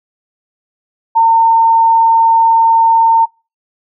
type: tone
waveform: sine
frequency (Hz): 909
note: A#5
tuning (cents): -44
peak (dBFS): -5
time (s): 1.15-3.26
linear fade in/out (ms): 20
effects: noise-tail reverb RT60 0.3 s tail -26 dB re dry